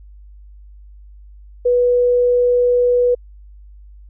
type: tone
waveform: sine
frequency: 490 Hz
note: B4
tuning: 14 cents flat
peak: -11 dBFS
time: 1.65-3.15 s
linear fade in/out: 10 ms
effects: added 50 Hz sine -38 dBFS peak until 4.09 s